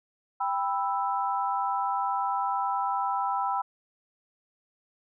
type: chord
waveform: sine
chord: E minor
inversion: first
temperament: just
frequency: 791.1 / 988.9 / 1318.5 Hz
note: G5 / B5 / E6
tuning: +16 / +2 / 0 cents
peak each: -29 / -29 / -32 dBFS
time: 0.4-3.62 s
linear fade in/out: 10 ms
effects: none